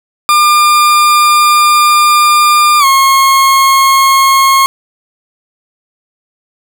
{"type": "tone with pitch glide", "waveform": "40% pulse", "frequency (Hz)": [1201, 1082.4], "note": ["D6", "C#6"], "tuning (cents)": [38, -42], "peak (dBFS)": -4, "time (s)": [0.29, 4.66], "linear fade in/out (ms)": 0, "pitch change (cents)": -180, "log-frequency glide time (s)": [2.79, 2.85], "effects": []}